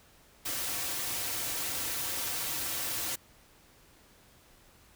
white noise with comb filter, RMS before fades -34 dBFS, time 0.45-3.16 s, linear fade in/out 10 ms, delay 4.8 ms, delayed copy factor -0.5, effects pink hiss -60 dBFS RMS until 4.95 s

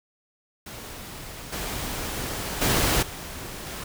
pink noise with level steps, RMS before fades -39 / -31 / -22 / -37 / -35 dBFS, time 0.66-3.84 s, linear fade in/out 5 ms, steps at 1.52 / 2.61 / 3.02 / 3.66 s, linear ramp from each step 10 ms, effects none

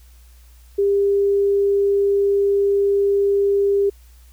sine tone, 400 Hz, G4, 35 cents sharp, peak -14 dBFS, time 0.78-3.9 s, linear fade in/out 10 ms, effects added 60 Hz sine -44 dBFS peak until 4.32 s + white hiss -56 dBFS RMS until 4.32 s

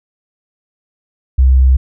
sine tone, 65 Hz, C2, 11 cents flat, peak -5 dBFS, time 1.38-1.77 s, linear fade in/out 10 ms, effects none

